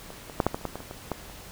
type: clicks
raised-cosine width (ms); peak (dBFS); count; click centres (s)
1; -26 / -25 / -7 / -7 / -15 / -29 / -15 / -20 / -25 / -24 / -14 / -30; 12; 0.104 / 0.298 / 0.402 / 0.466 / 0.545 / 0.613 / 0.653 / 0.756 / 0.804 / 0.911 / 1.117 / 1.298
effects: pink hiss -45 dBFS RMS until 1.51 s